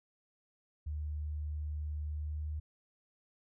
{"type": "tone with pitch glide", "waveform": "sine", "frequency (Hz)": [75.3, 76.17], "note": ["D2", "D#2"], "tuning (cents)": [44, -36], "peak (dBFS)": -35, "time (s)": [0.86, 2.6], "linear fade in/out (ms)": 10, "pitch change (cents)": 20, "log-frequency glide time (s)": [2.14, 2.49], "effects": []}